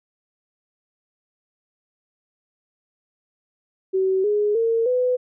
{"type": "tone with pitch steps", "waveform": "sine", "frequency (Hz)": [379.6, 416.4, 456.7, 500.9], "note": ["F#4", "G#4", "A#4", "B4"], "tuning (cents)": [44, 5, -36, 24], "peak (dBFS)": -17, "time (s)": [3.93, 5.17], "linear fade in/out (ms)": 20, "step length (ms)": 310, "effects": []}